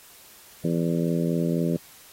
harmonic tone, 84 Hz, E2, 33 cents sharp, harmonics 2 / 3 / 4 / 5 / 6 / 7, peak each -24 / -28 / -30 / -32 / -34 / -35 dBFS, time 0.64-1.77 s, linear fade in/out 5 ms, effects white hiss -50 dBFS RMS until 2.12 s + AAC 48 kbps

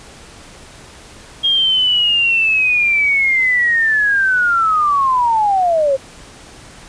sine linear sweep, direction down, 3252 to 523.3 Hz, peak -11 dBFS, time 1.43-5.97 s, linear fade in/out 20 ms, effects pink hiss -39 dBFS RMS until 6.88 s + resampled to 22050 Hz

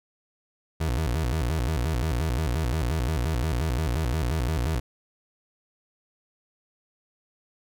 30% pulse tone with vibrato, 69.3 Hz, C#2, in tune, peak -21 dBFS, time 0.8-4.8 s, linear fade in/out 10 ms, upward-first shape square, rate 5.7 Hz, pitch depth 250 cents each way, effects none

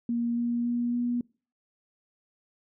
sine tone with pitch steps, 235.9 / 237.8 / 239.7 / 241.7 Hz, A#3 / A#3 / A#3 / B3, +21 / +35 / +48 / -37 cents, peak -25 dBFS, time 0.09-1.21 s, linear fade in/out 2 ms, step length 280 ms, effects noise-tail reverb RT60 0.4 s tail -25 dB re dry

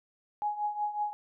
sine tone with tremolo, 835 Hz, G#5, 9 cents sharp, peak -26 dBFS, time 0.42-1.13 s, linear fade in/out 0 ms, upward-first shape triangle, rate 5.4 Hz, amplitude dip 80%, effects none

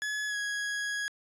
40% pulse tone with pitch glide, 1700 to 1661.2 Hz, G#6 to G#6, +40 to 0 cents, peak -30 dBFS, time 0.02-1.08 s, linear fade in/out 0 ms, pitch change -40 cents, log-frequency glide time 0.27-0.36 s, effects resampled to 22050 Hz

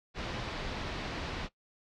pink low-pass noise, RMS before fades -38 dBFS, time 0.14-1.49 s, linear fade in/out 50 ms, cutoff 4600 Hz, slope 24 dB/octave, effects noise-tail reverb RT60 0.1 s tail -17 dB re dry

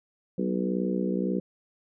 harmonic tone with a mistuned harmonic, 61.74 Hz, B1, in tune, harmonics 3 / 4 / 5 / 6 / 7 / 8, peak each -28 / -33 / -33 / -33 / -36 / -35 dBFS, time 0.38-1.4 s, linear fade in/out 5 ms, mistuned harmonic 3, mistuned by +46 cents, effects none

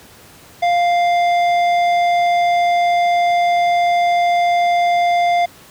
sine tone with tanh clipping, 698.5 Hz, F5, in tune, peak -14 dBFS, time 0.62-5.46 s, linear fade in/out 10 ms, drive 12 dB, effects pink hiss -43 dBFS RMS until 5.7 s + high-pass 80 Hz 12 dB/octave

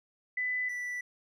sine / triangle tone pair in turn, 1999 / 1970.3 Hz, B6 / B6, +20 / -5 cents, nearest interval unison, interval 25 cents, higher first, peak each -29 / -32 dBFS, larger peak first, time 0.37-0.69 / 0.69-1.01 s, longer neither, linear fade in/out 5 ms, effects none

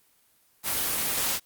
white noise, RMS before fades -27 dBFS, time 0.63-1.4 s, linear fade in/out 50 ms, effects white hiss -64 dBFS RMS until 1.45 s + Opus 24 kbps

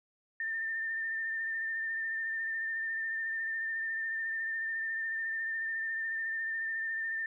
sine tone with vibrato, 1801 Hz, A6, 40 cents sharp, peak -32 dBFS, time 0.4-7.26 s, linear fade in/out 2 ms, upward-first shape sine, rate 14 Hz, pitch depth 22 cents each way, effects none

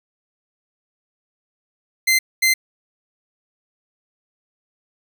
sawtooth tone bursts at uneven times, 2075 Hz, C7, 15 cents flat, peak -10 dBFS, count 2, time 2.07-2.19 / 2.42-2.54 s, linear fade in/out 10 ms, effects none

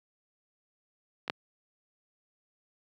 clicks, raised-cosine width 0.3 ms, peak -25 / -11 dBFS, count 2, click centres 1.279 / 1.299 s, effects high-pass 150 Hz 12 dB/octave

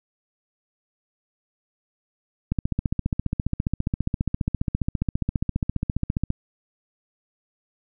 click train, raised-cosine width 5 ms, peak -10 dBFS, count 57, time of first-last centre 2.52-6.304 s, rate 14.8 Hz, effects none

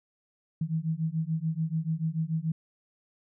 sine beating tone pair, 157.3 / 164.2 Hz, D#3 / E3, +19 / -6 cents, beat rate 6.9 Hz, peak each -30 dBFS, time 0.61-2.52 s, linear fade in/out 5 ms, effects none

